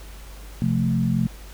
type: chord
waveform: sine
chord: F major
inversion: second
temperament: equal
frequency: 130.81 / 174.61 / 220 Hz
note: C3 / F3 / A3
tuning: 0 / 0 / 0 cents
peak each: -23 dBFS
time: 0.62-1.27 s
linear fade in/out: 0 ms
effects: added 50 Hz sine -38 dBFS peak until 1.53 s + pink hiss -46 dBFS RMS until 1.53 s